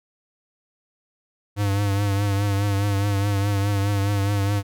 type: tone with vibrato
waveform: square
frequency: 100.5 Hz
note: G2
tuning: 44 cents sharp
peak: -20 dBFS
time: 1.56-4.63 s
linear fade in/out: 50 ms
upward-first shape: triangle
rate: 4.8 Hz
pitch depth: 51 cents each way
effects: none